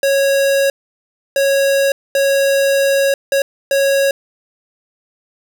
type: tone bursts at uneven times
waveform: square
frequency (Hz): 551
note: C#5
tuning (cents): -11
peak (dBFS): -12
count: 5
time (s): 0.03-0.7 / 1.36-1.92 / 2.15-3.14 / 3.32-3.42 / 3.71-4.11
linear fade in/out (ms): 2
effects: none